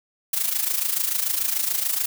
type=noise with amplitude modulation; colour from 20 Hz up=blue; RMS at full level=-21 dBFS; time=0.33-2.06 s; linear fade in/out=5 ms; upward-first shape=sine; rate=26.9 Hz; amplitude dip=70%; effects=none

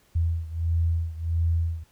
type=beating tone pair; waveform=sine; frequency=82.7 / 84.2 Hz; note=E2 / E2; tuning=+6 / +37 cents; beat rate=1.5 Hz; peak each=-24 / -27 dBFS; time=0.15-1.84 s; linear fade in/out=10 ms; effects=pink hiss -62 dBFS RMS until 1.91 s

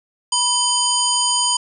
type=harmonic tone with a mistuned harmonic; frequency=972 Hz; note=B5; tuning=28 cents flat; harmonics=1 / 3 / 5 / 7 / 9; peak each=-22 / -22 / -22 / -22 / -22 dBFS; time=0.32-1.57 s; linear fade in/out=5 ms; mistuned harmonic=3; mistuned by=+91 cents; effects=none

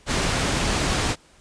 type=low-pass noise; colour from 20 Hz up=pink; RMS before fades=-23 dBFS; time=0.06-1.16 s; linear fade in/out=50 ms; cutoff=8300 Hz; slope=12 dB/octave; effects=pink hiss -54 dBFS RMS until 1.4 s + resampled to 22050 Hz

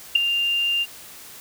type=tone with ADSR envelope; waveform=sine; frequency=2794 Hz; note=F7; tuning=in tune; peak=-8 dBFS; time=0.15-0.86 s; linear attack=8 ms; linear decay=6 ms; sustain=-11 dB; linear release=41 ms; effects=white hiss -42 dBFS RMS until 1.4 s

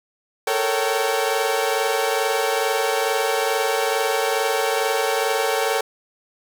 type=tone cluster; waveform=sawtooth; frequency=437.8 / 460.1 / 554 / 770 Hz; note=A4 / A#4 / C#5 / G5; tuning=-9 / -23 / -1 / -31 cents; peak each=-21 dBFS; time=0.47-5.81 s; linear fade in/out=5 ms; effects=none

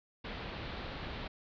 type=low-pass noise; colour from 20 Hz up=pink; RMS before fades=-42 dBFS; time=0.24-1.28 s; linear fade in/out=10 ms; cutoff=4300 Hz; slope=48 dB/octave; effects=none

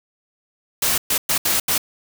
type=noise bursts at uneven times; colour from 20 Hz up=white; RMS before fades=-19 dBFS; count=5; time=0.82-0.98 / 1.1-1.18 / 1.29-1.38 / 1.45-1.6 / 1.68-1.78 s; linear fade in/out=5 ms; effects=none

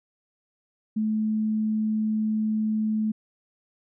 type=tone; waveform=sine; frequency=216.5 Hz; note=A3; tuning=28 cents flat; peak=-22 dBFS; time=0.96-3.12 s; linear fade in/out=10 ms; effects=none

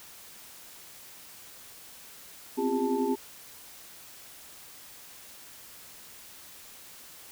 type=tone cluster; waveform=sine; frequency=253.1 / 264.2 / 348.6 / 403.8 / 879 Hz; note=B3 / C4 / F4 / G#4 / A5; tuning=+43 / +17 / -3 / -49 / -2 cents; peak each=-33 / -30 / -34 / -29 / -34 dBFS; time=2.57-3.16 s; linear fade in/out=20 ms; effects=white hiss -49 dBFS RMS until 7.31 s

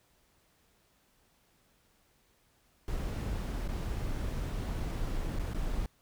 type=noise with dropouts; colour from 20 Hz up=brown; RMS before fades=-34 dBFS; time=2.88-5.86 s; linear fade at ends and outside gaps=1 ms; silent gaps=3.678-3.688 / 5.388-5.395 / 5.535-5.546 s; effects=pink hiss -69 dBFS RMS until 6.01 s

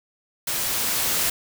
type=noise with level ramp; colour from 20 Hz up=white; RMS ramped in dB=-26 to -22 dBFS; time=0.47-1.3 s; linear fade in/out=5 ms; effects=none

